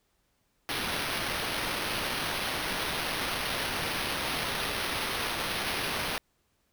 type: noise with sample-and-hold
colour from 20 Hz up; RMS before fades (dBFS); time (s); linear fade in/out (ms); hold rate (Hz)
white; -32; 0.69-6.18; 0; 7350
effects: pink hiss -73 dBFS RMS until 6.72 s